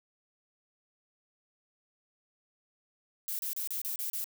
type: noise bursts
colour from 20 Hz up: violet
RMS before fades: -35 dBFS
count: 7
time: 3.28-4.242 s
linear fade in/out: 0 ms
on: 110 ms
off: 32 ms
effects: none